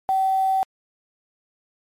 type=tone with quantisation; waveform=sine; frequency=766 Hz; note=G5; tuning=40 cents flat; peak=-17 dBFS; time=0.09-0.63 s; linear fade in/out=0 ms; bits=7; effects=MP3 64 kbps